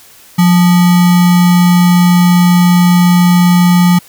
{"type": "tone with sample-and-hold", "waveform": "sine", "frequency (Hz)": 177.3, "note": "F3", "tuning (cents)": 26, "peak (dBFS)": -4, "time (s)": [0.38, 3.99], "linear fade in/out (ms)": 10, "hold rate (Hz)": 1050, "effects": ["white hiss -40 dBFS RMS until 4.08 s"]}